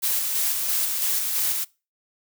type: noise with tremolo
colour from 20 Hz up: blue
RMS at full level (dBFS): -23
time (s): 0.02-1.65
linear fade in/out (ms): 20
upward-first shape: square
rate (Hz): 3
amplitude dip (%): 30
effects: noise-tail reverb RT60 0.3 s tail -23 dB re dry